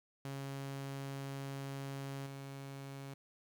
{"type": "tone with level steps", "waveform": "sawtooth", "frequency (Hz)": 137.5, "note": "C#3", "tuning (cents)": -14, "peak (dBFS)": [-37, -41], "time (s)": [0.25, 3.14], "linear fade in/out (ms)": 2, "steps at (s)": 2.26, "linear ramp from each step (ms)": 5, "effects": ["11-bit"]}